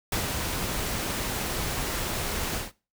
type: noise with ADSR envelope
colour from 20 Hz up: pink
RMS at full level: -27 dBFS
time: 0.12-2.72 s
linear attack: 4 ms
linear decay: 140 ms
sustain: -3 dB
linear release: 160 ms
effects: noise-tail reverb RT60 0.3 s tail -20 dB re dry